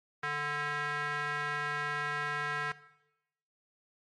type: tone with band-pass filter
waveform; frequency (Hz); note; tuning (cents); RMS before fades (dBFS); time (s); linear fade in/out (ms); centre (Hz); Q
square; 147.1; D3; +3; -34; 0.23-2.72; 5; 1600; 2.6
effects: noise-tail reverb RT60 0.9 s tail -17 dB re dry + MP3 48 kbps